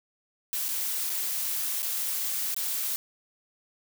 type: noise with dropouts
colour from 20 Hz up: blue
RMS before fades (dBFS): -30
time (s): 0.53-2.96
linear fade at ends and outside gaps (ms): 0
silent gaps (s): 0.683-0.688 / 1.096-1.101 / 1.821-1.828 / 2.545-2.564
effects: none